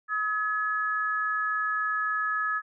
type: tone pair together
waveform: sine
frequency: 1276.4 / 1700 Hz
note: D#6 / G#6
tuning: +44 / +40 cents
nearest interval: perfect fourth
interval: 496 cents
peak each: -28 dBFS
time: 0.08-2.62 s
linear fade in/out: 50 ms
effects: none